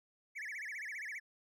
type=tone with vibrato; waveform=triangle; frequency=1975.5 Hz; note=B6; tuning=in tune; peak=-39 dBFS; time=0.35-1.2 s; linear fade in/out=20 ms; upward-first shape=sine; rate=15 Hz; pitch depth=270 cents each way; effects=none